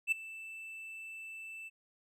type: tone with ADSR envelope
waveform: triangle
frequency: 2649 Hz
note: E7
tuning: 8 cents sharp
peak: -23 dBFS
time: 0.07-1.7 s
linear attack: 49 ms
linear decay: 8 ms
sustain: -19 dB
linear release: 28 ms
effects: none